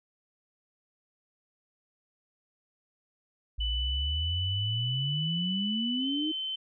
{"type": "exponential sweep", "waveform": "sine", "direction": "up", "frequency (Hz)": [52.8, 318.2], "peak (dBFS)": -29, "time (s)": [3.58, 6.32], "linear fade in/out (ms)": 10}
{"type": "tone with pitch glide", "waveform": "sine", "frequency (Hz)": [2986, 3072], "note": ["F#7", "G7"], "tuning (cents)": [15, -36], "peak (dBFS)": -31, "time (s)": [3.6, 6.56], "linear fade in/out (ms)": 10, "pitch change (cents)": 49, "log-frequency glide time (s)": [5.97, 6.09]}
{"effects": []}